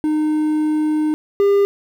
triangle tone pair in turn, 306.5 / 401.1 Hz, D#4 / G4, -26 / +40 cents, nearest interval perfect fourth, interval 466 cents, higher second, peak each -13 / -9 dBFS, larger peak second, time 0.04-1.14 / 1.4-1.65 s, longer first, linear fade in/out 0 ms, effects 8-bit

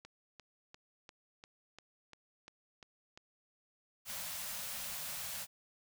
click train, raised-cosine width 0.2 ms, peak -34 dBFS, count 10, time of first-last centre 0.05-3.175 s, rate 2.88 Hz
white band-stop noise, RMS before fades -42 dBFS, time 4.05-5.47 s, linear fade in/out 50 ms, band 240 to 510 Hz, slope 96 dB/octave
effects none

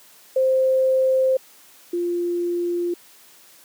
sine tone pair in turn, 523.3 / 348.3 Hz, C5 / F4, 0 / -5 cents, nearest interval perfect fifth, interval 705 cents, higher first, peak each -15 / -20 dBFS, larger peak first, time 0.36-1.37 / 1.93-2.94 s, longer neither, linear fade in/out 5 ms, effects white hiss -50 dBFS RMS until 3.64 s + high-pass 200 Hz 12 dB/octave

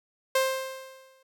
sawtooth tone with exponential decay, 527 Hz, C5, 12 cents sharp, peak -16 dBFS, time 0.35-1.23 s, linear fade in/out 5 ms, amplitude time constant 190 ms, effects none

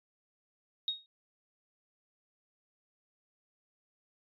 sine tone with exponential decay, 3747 Hz, A#7, 8 cents sharp, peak -26 dBFS, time 0.88-1.06 s, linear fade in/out 1 ms, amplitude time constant 38 ms, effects MP3 64 kbps

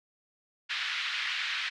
pink band-pass noise, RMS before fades -33 dBFS, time 0.69-1.7 s, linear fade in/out 20 ms, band 1600 to 3900 Hz, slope 24 dB/octave, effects none

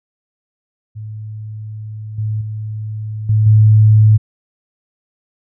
sine tone with level steps, 107.8 Hz, A2, 35 cents flat, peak -25 / -16 / -21 / -9 / -5 dBFS, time 0.95-4.18 s, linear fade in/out 20 ms, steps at 2.18 / 2.41 / 3.29 / 3.46 s, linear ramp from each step 5 ms, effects none

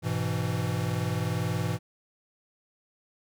square chord, E major, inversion first, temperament equal with one note detuned, 102.69 / 123.47 / 164.81 Hz, G#2 / B2 / E3, -19 / 0 / 0 cents, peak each -32 dBFS, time 0.02-1.79 s, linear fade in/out 50 ms, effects none

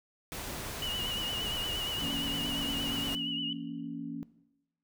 pink noise, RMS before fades -39 dBFS, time 0.32-3.15 s, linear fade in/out 0 ms
sine tone with vibrato, 2921 Hz, F#7, 23 cents flat, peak -33 dBFS, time 0.82-3.53 s, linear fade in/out 2 ms, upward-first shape sine, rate 8.6 Hz, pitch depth 50 cents each way
sine chord, A# diminished, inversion second, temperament just, 167.82 / 233.1 / 279.7 Hz, E3 / A#3 / C#4, +31 / 0 / +16 cents, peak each -44 / -41 / -38 dBFS, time 2.02-4.23 s, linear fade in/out 0 ms
effects noise-tail reverb RT60 0.9 s tail -17 dB re dry

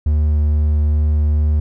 triangle tone, 75.2 Hz, D2, 42 cents sharp, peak -10 dBFS, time 0.06-1.6 s, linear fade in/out 5 ms, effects none

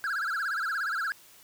triangle tone with vibrato, 1481 Hz, F#6, 1 cent sharp, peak -26 dBFS, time 0.04-1.12 s, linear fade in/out 0 ms, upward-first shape sine, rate 17 Hz, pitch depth 210 cents each way, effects white hiss -55 dBFS RMS until 1.43 s

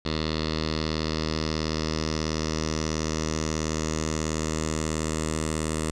10% pulse tone with low-pass filter sweep, 78.5 Hz, D#2, 16 cents sharp, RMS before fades -28 dBFS, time 0.05-5.91 s, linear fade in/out 5 ms, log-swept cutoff 4200 to 8300 Hz, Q 4.3, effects none

